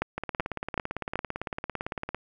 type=two click trains; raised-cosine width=0.5 ms; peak=-16 / -11 dBFS; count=36 / 4; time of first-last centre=0.18-2.146 / 0.02-1.156 s; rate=17.8 / 2.64 Hz; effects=none